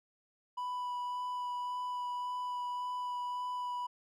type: tone with vibrato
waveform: triangle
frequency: 987.8 Hz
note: B5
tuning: in tune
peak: -33 dBFS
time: 0.57-3.87 s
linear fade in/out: 10 ms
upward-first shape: sine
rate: 1.8 Hz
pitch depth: 9 cents each way
effects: none